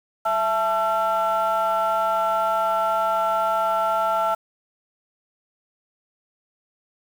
sine tone cluster, 665 / 874 / 1351 Hz, E5 / A5 / E6, +15 / -12 / +42 cents, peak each -22 dBFS, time 0.25-4.35 s, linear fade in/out 10 ms, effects tanh soft clip ceiling -14 dBFS + 7-bit

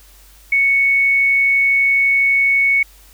sine tone, 2217 Hz, C#7, in tune, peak -11 dBFS, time 0.52-2.83 s, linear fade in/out 5 ms, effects added 48 Hz sine -45 dBFS peak until 3.13 s + white hiss -48 dBFS RMS until 3.13 s

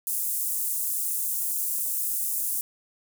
pink high-pass noise, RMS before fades -28 dBFS, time 0.07-2.61 s, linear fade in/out 0 ms, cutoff 9000 Hz, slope 24 dB/octave, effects none

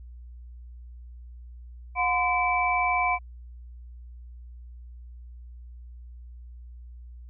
sine tone cluster, 723 / 1023 / 2311 Hz, F#5 / C6 / D7, -40 / -39 / -28 cents, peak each -26 dBFS, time 1.95-3.19 s, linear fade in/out 50 ms, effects added 60 Hz sine -41 dBFS peak until 7.29 s

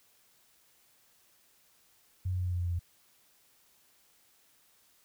sine tone with pitch steps, 92.3 / 91.4 / 90.5 / 89.62 / 88.74 / 87.88 / 87.02 / 86.17 Hz, F#2 / F#2 / F#2 / F2 / F2 / F2 / F2 / F2, -4 / -21 / -38 / +45 / +28 / +11 / -6 / -23 cents, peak -29 dBFS, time 2.25-2.794 s, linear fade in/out 10 ms, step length 68 ms, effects white hiss -66 dBFS RMS until 5.04 s

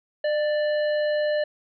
harmonic tone with a mistuned harmonic, 587.3 Hz, D5, in tune, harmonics 1 / 3 / 5 / 7, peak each -21 / -32 / -40 / -41 dBFS, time 0.24-1.44 s, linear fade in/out 5 ms, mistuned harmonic 1, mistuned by +39 cents, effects none

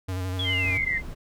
square tone with vibrato, 92.5 Hz, F#2, in tune, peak -28 dBFS, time 0.08-0.78 s, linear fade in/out 10 ms, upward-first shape square, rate 12 Hz, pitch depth 30 cents each way
sine exponential sweep, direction down, 3424 to 1821 Hz, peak -27 dBFS, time 0.39-0.98 s, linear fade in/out 5 ms
sine tone, 2079 Hz, C7, 12 cents flat, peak -25 dBFS, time 0.44-1.02 s, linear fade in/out 50 ms
brown noise, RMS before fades -37 dBFS, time 0.63-1.15 s, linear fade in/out 20 ms
effects none

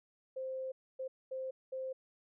sine tone bursts at uneven times, 523.3 Hz, C5, in tune, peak -37 dBFS, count 4, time 0.36-0.72 / 0.99-1.08 / 1.31-1.51 / 1.72-1.93 s, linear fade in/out 10 ms, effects none

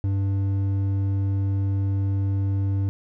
sine tone with hard clipping, 98 Hz, G2, in tune, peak -22 dBFS, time 0.04-2.89 s, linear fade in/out 0 ms, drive 6 dB, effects none

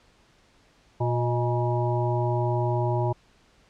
harmonic tone with a mistuned harmonic, 120 Hz, B2, 49 cents flat, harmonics 1 / 3 / 5 / 7 / 8, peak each -24 / -29 / -31 / -32 / -33 dBFS, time 1-3.13 s, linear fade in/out 10 ms, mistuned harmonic 5, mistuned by +55 cents, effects pink hiss -60 dBFS RMS until 3.69 s + low-pass 6000 Hz 12 dB/octave

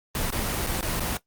pink noise with dropouts, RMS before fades -27 dBFS, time 0.15-1.17 s, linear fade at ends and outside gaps 1 ms, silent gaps 0.304-0.324 / 0.665-0.67 / 0.81-0.827 / 0.997-1.005 s, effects noise-tail reverb RT60 0.1 s tail -17 dB re dry + Opus 24 kbps

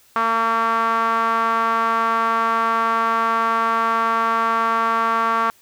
sawtooth tone with band-pass filter, 227.3 Hz, A#3, 43 cents flat, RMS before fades -19 dBFS, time 0.16-5.5 s, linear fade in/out 0 ms, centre 1200 Hz, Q 4.5, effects white hiss -54 dBFS RMS until 5.61 s

